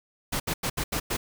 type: noise bursts at uneven times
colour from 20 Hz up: pink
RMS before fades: -28 dBFS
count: 6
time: 0.32-0.4 / 0.47-0.54 / 0.63-0.7 / 0.77-0.84 / 0.92-1 / 1.1-1.17 s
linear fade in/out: 10 ms
effects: none